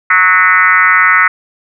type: tone with frequency modulation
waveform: sine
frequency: 1657 Hz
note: G#6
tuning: 4 cents flat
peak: -5 dBFS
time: 0.1-1.28 s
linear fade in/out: 5 ms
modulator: 184 Hz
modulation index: 2.7
effects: none